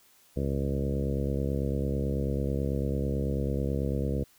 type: harmonic tone with a mistuned harmonic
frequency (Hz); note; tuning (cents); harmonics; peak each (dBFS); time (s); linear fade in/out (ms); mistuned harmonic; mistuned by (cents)
69.1; C#2; -5; 1 / 2 / 3 / 4 / 5 / 6 / 7 / 8 / 9; -31 / -32 / -34 / -37 / -39 / -39 / -36 / -42 / -46; 0.36-4.24; 10; 1; +22
effects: white hiss -61 dBFS RMS until 4.38 s